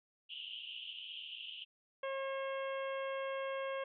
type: band-pass noise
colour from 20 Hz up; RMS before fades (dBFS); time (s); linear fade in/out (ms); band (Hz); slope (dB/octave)
white; -47; 0.29-1.65; 20; 2800 to 3200; 96
type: harmonic tone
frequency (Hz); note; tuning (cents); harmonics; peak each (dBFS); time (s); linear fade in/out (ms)
540; C#5; -45; 1 / 2 / 3 / 4 / 5 / 6; -38 / -44 / -48 / -50 / -52 / -54; 2.03-3.84; 5
effects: none